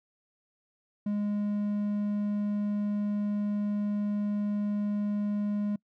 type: tone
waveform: triangle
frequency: 206.5 Hz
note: G#3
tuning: 10 cents flat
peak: -25 dBFS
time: 1.06-5.76 s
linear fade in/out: 5 ms
effects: noise-tail reverb RT60 0.1 s tail -25 dB re dry